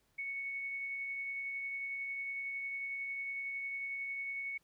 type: tone with tremolo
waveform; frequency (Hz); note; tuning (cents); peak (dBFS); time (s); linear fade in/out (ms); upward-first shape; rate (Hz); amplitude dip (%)
sine; 2217; C#7; 0; -36; 0.18-4.58; 10; triangle; 11; 25
effects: pink hiss -75 dBFS RMS until 4.63 s